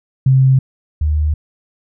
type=tone pair in turn; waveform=sine; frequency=132.3 / 75.86 Hz; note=C3 / D#2; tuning=+20 / -43 cents; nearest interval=minor seventh; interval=963 cents; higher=first; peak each=-7 / -12 dBFS; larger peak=first; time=0.26-0.59 / 1.01-1.34 s; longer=neither; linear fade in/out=5 ms; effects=none